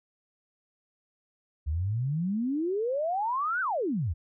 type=exponential two-way sweep; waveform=sine; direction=up then down; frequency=70.8 to 1557 to 70.8 Hz; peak=-26 dBFS; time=1.66-4.14 s; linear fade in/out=20 ms; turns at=3.61 s; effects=none